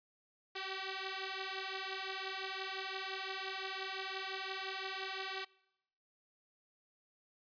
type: beating tone pair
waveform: 5% pulse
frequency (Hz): 380.2 / 386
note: F#4 / G4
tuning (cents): +47 / -27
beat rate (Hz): 5.8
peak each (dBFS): -31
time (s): 0.55-5.45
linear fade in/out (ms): 10
effects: noise-tail reverb RT60 0.8 s tail -23 dB re dry + resampled to 11025 Hz